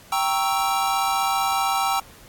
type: chord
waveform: square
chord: G diminished seventh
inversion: none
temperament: equal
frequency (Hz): 784 / 932.3 / 1108.7 / 1318.5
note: G5 / Bb5 / Db6 / Fb6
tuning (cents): 0 / 0 / 0 / 0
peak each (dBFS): -24 / -28 / -30 / -26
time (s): 0.12-2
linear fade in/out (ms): 5
effects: pink hiss -48 dBFS RMS until 2.28 s + AAC 64 kbps